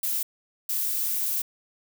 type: noise bursts at uneven times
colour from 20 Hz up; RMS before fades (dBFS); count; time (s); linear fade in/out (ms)
violet; -27; 2; 0.03-0.23 / 0.69-1.42; 5
effects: none